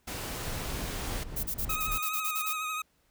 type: noise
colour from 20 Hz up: pink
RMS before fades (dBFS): -37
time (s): 0.07-1.24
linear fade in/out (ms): 10
type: noise with tremolo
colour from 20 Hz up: brown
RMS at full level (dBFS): -36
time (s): 0.41-2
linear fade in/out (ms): 50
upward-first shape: sine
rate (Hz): 3.4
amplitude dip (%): 50
type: noise bursts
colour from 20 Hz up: violet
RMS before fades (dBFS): -33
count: 11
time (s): 1.36-2.534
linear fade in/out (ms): 10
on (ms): 74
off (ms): 36
type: tone with vibrato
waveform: 25% pulse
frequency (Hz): 1256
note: D#6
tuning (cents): +16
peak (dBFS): -28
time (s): 1.69-2.82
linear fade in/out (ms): 5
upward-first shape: triangle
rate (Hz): 12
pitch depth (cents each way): 40
effects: pink hiss -70 dBFS RMS until 3.1 s